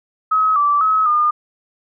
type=tone with pitch steps; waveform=sine; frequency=1277 / 1163 / 1282 / 1214 Hz; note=D#6 / D6 / E6 / D#6; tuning=+45 / -17 / -49 / -43 cents; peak=-12 dBFS; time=0.31-1.31 s; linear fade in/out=10 ms; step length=250 ms; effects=none